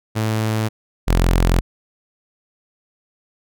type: tone pair in turn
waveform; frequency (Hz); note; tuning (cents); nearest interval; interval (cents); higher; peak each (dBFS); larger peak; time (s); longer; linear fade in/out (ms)
sawtooth; 109.6 / 43.49; A2 / F1; -6 / -6; octave + major third; 1600; first; -14 / -9; second; 0.15-0.69 / 1.07-1.61; neither; 20
effects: none